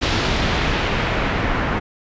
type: noise with low-pass filter sweep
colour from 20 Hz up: pink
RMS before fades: -20 dBFS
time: 0.01-1.8 s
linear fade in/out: 20 ms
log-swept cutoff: 4400 to 1700 Hz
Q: 1.1
effects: resampled to 16000 Hz